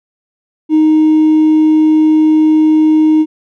triangle tone with hard clipping, 311.1 Hz, D#4, in tune, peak -5 dBFS, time 0.69-3.26 s, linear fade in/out 50 ms, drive 2 dB, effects none

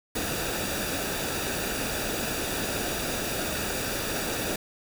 pink noise with comb filter, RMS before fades -30 dBFS, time 0.15-4.56 s, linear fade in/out 5 ms, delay 0.95 ms, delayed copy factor -0.55, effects none

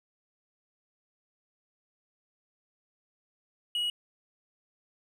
triangle tone, 2908 Hz, F#7, 31 cents flat, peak -26 dBFS, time 3.75-3.9 s, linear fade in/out 2 ms, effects none

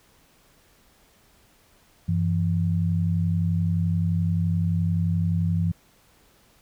sine tone pair together, 95.5 / 167.09 Hz, G2 / E3, -45 / +24 cents, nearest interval minor seventh, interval 969 cents, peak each -23 dBFS, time 2.08-5.72 s, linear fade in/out 10 ms, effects pink hiss -59 dBFS RMS until 6.61 s

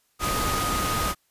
sine tone in noise, 1244.5 Hz, D#6, in tune, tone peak -27 dBFS, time 0.19-1.15 s, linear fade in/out 50 ms, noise pink, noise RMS -27 dBFS, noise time 0.19-1.15 s, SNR -3 dB, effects white hiss -68 dBFS RMS until 1.3 s + resampled to 32000 Hz

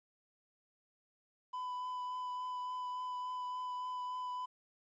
triangle tone with vibrato, 1000 Hz, B5, 21 cents sharp, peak -36 dBFS, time 1.53-4.46 s, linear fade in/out 10 ms, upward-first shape triangle, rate 3.5 Hz, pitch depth 13 cents each way, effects resampled to 16000 Hz + 12-bit

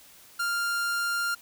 45% pulse tone, 1396.9 Hz, F6, in tune, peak -26 dBFS, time 0.39-1.35 s, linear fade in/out 10 ms, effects white hiss -53 dBFS RMS until 1.41 s

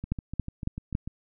two click trains, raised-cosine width 5 ms, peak -14 / -22 dBFS, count 4 / 8, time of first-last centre 0.12-0.951 / 0.04-1.076 s, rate 3.61 / 6.76 Hz, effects none

